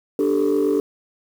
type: chord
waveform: sine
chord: D suspended fourth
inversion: none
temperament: equal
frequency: 293.7 / 392 / 440 Hz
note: D4 / G4 / A4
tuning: 0 / 0 / 0 cents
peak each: -19 dBFS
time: 0.19-0.8 s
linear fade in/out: 2 ms
effects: tanh soft clip ceiling -12 dBFS + 7-bit